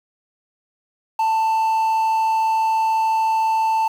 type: tone with quantisation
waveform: triangle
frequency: 887 Hz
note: A5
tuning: 14 cents sharp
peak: -14 dBFS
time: 1.19-3.88 s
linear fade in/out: 5 ms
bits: 7
effects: none